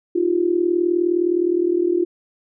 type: tone with amplitude modulation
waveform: sine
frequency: 349.2 Hz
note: F4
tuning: in tune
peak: -12 dBFS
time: 0.15-2.05 s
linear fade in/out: 10 ms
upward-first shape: sine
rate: 39.5 Hz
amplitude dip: 80%
effects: none